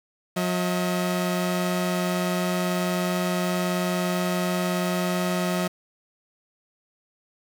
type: tone pair together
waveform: sawtooth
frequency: 179.71 / 638 Hz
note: F3 / D#5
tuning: +50 / +43 cents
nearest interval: octave + minor seventh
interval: 2193 cents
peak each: -20 / -25 dBFS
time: 0.36-5.68 s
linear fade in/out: 10 ms
effects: 8-bit